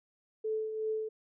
sine tone with tremolo, 436.3 Hz, A4, 15 cents flat, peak -29 dBFS, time 0.44-1.09 s, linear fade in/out 10 ms, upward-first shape triangle, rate 2.7 Hz, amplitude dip 55%, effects none

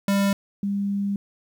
square / sine tone pair in turn, 198.6 / 200.2 Hz, G3 / G3, +23 / +37 cents, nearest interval unison, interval 14 cents, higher second, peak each -19 / -22 dBFS, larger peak first, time 0.08-0.33 / 0.63-1.16 s, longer second, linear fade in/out 2 ms, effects 10-bit

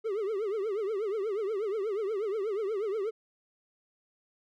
triangle tone with vibrato, 415.3 Hz, G#4, in tune, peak -27 dBFS, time 0.04-3.11 s, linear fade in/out 20 ms, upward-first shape triangle, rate 8.3 Hz, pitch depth 190 cents each way, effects none

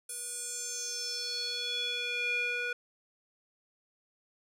square tone with band-pass filter sweep, 484.8 Hz, B4, 32 cents flat, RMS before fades -35 dBFS, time 0.09-2.73 s, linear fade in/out 5 ms, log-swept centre 10000 to 1900 Hz, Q 4.8, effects none

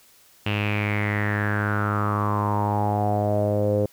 sawtooth tone with low-pass filter sweep, 103.83 Hz, G#2, in tune, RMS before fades -23 dBFS, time 0.46-3.86 s, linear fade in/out 5 ms, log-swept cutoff 2800 to 490 Hz, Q 7, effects white hiss -55 dBFS RMS until 3.92 s

